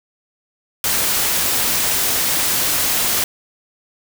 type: noise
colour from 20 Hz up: white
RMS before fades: -18 dBFS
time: 0.84-3.24 s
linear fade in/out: 2 ms
effects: none